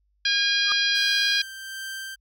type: harmonic tone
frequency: 813 Hz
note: G#5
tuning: 37 cents flat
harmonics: 2 / 3 / 4 / 5 / 6 / 7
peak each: -25 / -29 / -25 / -27 / -27 / -37 dBFS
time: 0.25-1.42 s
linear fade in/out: 5 ms
type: tone with exponential growth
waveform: triangle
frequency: 1220 Hz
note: D#6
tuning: 34 cents flat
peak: -20 dBFS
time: 0.64-0.72 s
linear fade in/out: 0 ms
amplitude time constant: 16 ms
type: tone with tremolo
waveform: sawtooth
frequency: 1568 Hz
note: G6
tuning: in tune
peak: -28 dBFS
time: 0.94-2.16 s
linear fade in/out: 20 ms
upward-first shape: sine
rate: 1.3 Hz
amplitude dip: 45%
effects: added 50 Hz sine -65 dBFS peak until 2.2 s